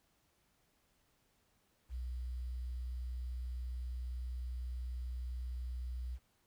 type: tone with quantisation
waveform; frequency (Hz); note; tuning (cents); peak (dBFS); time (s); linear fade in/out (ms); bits
sine; 61.74; B1; 0; -38; 1.89-6.19; 50; 11
effects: pink hiss -75 dBFS RMS until 6.46 s